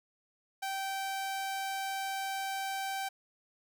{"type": "tone", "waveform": "sawtooth", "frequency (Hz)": 777, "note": "G5", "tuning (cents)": -16, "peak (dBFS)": -30, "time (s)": [0.62, 3.09], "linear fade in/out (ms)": 10, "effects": []}